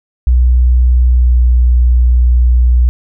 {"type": "tone with pitch glide", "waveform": "sine", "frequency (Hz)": [61.74, 60.93], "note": ["B1", "B1"], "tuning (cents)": [0, -23], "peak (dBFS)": -5, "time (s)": [0.27, 2.89], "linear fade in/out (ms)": 0, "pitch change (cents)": -23, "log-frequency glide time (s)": [1.07, 1.41], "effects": []}